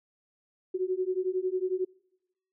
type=beating tone pair; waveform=sine; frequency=365.2 / 376.2 Hz; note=F#4 / F#4; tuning=-23 / +29 cents; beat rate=11 Hz; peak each=-30 dBFS; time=0.74-1.85 s; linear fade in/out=10 ms; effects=noise-tail reverb RT60 1.0 s tail -26 dB re dry